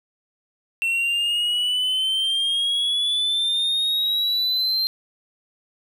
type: exponential sweep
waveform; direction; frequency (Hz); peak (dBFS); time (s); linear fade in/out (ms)
triangle; up; 2700 to 4167; -18; 0.82-4.87; 0
effects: none